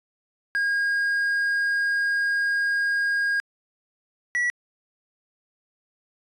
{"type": "tone pair in turn", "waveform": "triangle", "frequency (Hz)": [1628, 1941.3], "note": ["G#6", "B6"], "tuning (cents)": [-35, -30], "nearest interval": "minor third", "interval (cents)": 305, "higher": "second", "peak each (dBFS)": -19, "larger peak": "neither", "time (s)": [[0.55, 3.4], [4.35, 4.5]], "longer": "first", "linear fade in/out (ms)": 0, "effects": ["resampled to 24000 Hz"]}